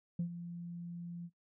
sine tone with ADSR envelope, 172.3 Hz, F3, 23 cents flat, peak -29 dBFS, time 0.19-1.3 s, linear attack 5 ms, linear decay 90 ms, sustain -12 dB, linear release 51 ms, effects noise-tail reverb RT60 0.1 s tail -18 dB re dry + tanh soft clip ceiling -29 dBFS

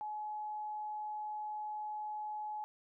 sine tone, 848 Hz, G#5, 36 cents sharp, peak -38 dBFS, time 0.01-2.64 s, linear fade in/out 0 ms, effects none

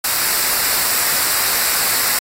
white noise with comb filter, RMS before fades -17 dBFS, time 0.04-2.19 s, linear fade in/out 5 ms, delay 0.31 ms, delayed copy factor -0.55, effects AAC 48 kbps

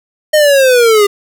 square linear sweep, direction down, 620 to 399.1 Hz, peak -6 dBFS, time 0.33-1.07 s, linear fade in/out 10 ms, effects none

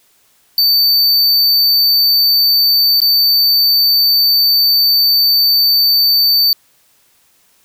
square tone with dropouts, 4570 Hz, D8, 48 cents flat, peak -9 dBFS, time 0.58-6.53 s, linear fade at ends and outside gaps 1 ms, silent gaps 3.003-3.017 s, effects white hiss -54 dBFS RMS until 7.64 s

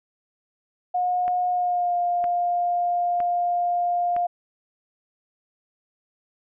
sine tone with pitch glide, 721 to 703.7 Hz, F#5 to F5, -45 to +13 cents, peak -20 dBFS, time 0.94-4.27 s, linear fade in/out 10 ms, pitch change -42 cents, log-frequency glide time 1.5-1.96 s
click train, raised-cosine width 0.5 ms, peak -21 dBFS, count 4, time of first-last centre 1.28-4.165 s, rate 1.04 Hz
effects none

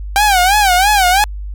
sawtooth tone with vibrato, 778 Hz, G5, 13 cents flat, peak -5 dBFS, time 0.16-1.24 s, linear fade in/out 0 ms, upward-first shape sine, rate 3 Hz, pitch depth 150 cents each way, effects added 50 Hz sine -22 dBFS peak until 1.54 s

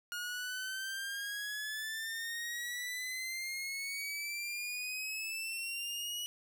sawtooth exponential sweep, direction up, 1430 to 2933 Hz, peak -34 dBFS, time 0.12-6.26 s, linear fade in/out 0 ms, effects none

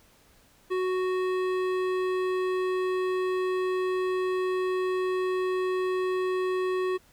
triangle tone with hard clipping, 370 Hz, F#4, in tune, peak -27 dBFS, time 0.7-6.98 s, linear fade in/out 20 ms, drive 18 dB, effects pink hiss -60 dBFS RMS until 7.12 s

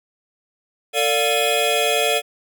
square tone cluster, 450.2 / 581 / 710 / 2496 / 3330 Hz, A4 / D5 / F5 / D#7 / G#7, +40 / -19 / +28 / +5 / +4 cents, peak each -24 dBFS, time 0.93-2.22 s, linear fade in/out 50 ms, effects none

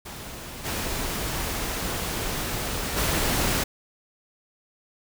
pink noise with level steps, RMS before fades -38 / -29 / -24 dBFS, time 0.05-3.64 s, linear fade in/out 10 ms, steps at 0.64 / 2.96 s, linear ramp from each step 20 ms, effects none

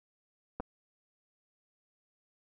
clicks, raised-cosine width 1 ms, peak -22 / -26 dBFS, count 2, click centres 0.6 / 0.604 s, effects none

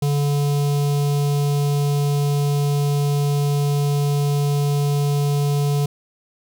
square tone with notch filter, 143.9 Hz, D3, 35 cents flat, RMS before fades -19 dBFS, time 0.02-5.86 s, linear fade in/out 5 ms, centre 1700 Hz, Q 0.68, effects none

